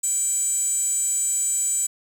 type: tone with high-pass filter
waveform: 15% pulse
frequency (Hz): 784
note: G5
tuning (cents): 0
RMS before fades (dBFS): -23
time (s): 0.03-1.87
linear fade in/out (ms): 10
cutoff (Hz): 7800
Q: 9.9
effects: 8-bit